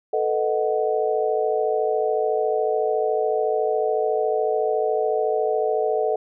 sine chord, B dominant seventh, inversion third, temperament equal, 440 / 493.9 / 622.3 / 740 Hz, A4 / B4 / D#5 / F#5, 0 / 0 / 0 / 0 cents, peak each -22 / -28 / -25 / -26 dBFS, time 0.13-6.16 s, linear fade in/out 5 ms, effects none

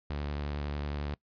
sawtooth tone with vibrato, 72.8 Hz, D2, 15 cents flat, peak -29 dBFS, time 0.1-1.14 s, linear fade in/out 0 ms, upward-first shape triangle, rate 11 Hz, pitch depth 32 cents each way, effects noise-tail reverb RT60 0.1 s tail -23 dB re dry + resampled to 11025 Hz

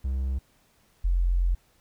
triangle / sine tone pair in turn, 66 / 44.05 Hz, C2 / F1, +16 / +16 cents, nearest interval perfect fifth, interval 700 cents, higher first, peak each -23 / -20 dBFS, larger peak second, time 0.04-0.39 / 1.04-1.55 s, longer second, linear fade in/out 10 ms, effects pink hiss -64 dBFS RMS until 1.8 s

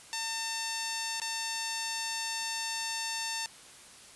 5% pulse tone with dropouts, 900 Hz, A5, 39 cents sharp, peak -20 dBFS, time 0.13-3.46 s, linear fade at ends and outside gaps 0 ms, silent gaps 1.2-1.217 s, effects white hiss -52 dBFS RMS until 4.15 s + resampled to 24000 Hz

